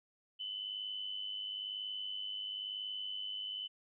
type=tone with amplitude modulation; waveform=sine; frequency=3014 Hz; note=F#7; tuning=31 cents sharp; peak=-36 dBFS; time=0.39-3.68 s; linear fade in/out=20 ms; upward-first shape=sine; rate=101 Hz; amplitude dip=55%; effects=none